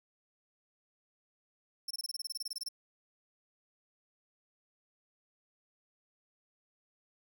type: tone bursts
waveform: sawtooth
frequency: 5370 Hz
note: E8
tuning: 31 cents sharp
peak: -33 dBFS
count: 16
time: 1.88-2.687 s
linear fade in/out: 5 ms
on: 27 ms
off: 25 ms
effects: none